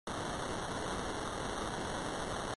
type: noise with sample-and-hold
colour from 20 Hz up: violet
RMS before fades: -38 dBFS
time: 0.07-2.54 s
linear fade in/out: 2 ms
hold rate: 2450 Hz
effects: MP3 48 kbps